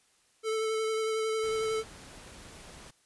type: tone with vibrato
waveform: square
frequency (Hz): 440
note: A4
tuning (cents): 0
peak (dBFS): -29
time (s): 0.43-1.84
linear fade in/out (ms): 50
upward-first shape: sine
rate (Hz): 11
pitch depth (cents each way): 15
type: noise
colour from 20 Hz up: pink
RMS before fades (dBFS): -49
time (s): 1.43-2.91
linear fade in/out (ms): 10
effects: white hiss -67 dBFS RMS until 3.05 s + resampled to 24000 Hz